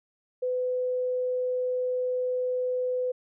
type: tone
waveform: sine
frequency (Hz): 503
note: B4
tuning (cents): +32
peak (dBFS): -25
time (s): 0.42-3.12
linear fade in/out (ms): 10
effects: none